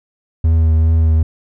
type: tone with vibrato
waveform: triangle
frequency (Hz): 80.4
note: E2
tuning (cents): -43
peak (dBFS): -7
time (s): 0.44-1.23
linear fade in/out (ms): 5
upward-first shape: triangle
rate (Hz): 2.5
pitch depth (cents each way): 24
effects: none